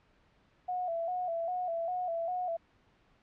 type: tone with vibrato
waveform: sine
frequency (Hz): 697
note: F5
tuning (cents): -4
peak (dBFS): -31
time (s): 0.68-2.57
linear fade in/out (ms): 10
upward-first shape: square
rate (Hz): 2.5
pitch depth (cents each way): 73
effects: pink hiss -67 dBFS RMS until 3.22 s + low-pass 3000 Hz 12 dB/octave